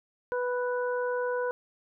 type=harmonic tone; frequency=493.9 Hz; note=B4; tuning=in tune; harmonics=1 / 2 / 3; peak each=-28 / -35 / -36 dBFS; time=0.32-1.51 s; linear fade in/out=0 ms; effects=none